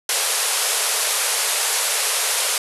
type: band-pass noise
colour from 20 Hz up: white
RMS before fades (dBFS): -21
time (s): 0.09-2.58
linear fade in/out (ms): 2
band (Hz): 410 to 12000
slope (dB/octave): 96
effects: none